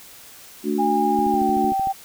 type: chord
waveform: sine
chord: D major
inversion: second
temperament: just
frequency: 220.2 / 293.7 / 367.1 Hz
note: A3 / D4 / F#4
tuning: +2 / 0 / -14 cents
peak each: -24 dBFS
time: 0.63-1.74 s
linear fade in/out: 50 ms
type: tone with pitch glide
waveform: sine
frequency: 814 to 777.7 Hz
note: G#5 to G5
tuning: -35 to -14 cents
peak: -19 dBFS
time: 0.78-1.93 s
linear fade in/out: 20 ms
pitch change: -79 cents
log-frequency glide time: 1.3-1.43 s
type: click train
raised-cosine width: 3 ms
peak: -23 dBFS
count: 10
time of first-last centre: 1.19-1.872 s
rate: 13.2 Hz
effects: white hiss -44 dBFS RMS until 2.04 s